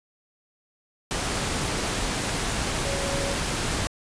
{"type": "tone in noise", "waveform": "sine", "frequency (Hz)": 556, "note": "C#5", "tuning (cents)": 5, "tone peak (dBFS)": -30, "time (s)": [2.85, 3.34], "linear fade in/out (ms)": 0, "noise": "pink", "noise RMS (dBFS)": -27, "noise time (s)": [1.11, 3.87], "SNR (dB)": -6, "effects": ["resampled to 22050 Hz"]}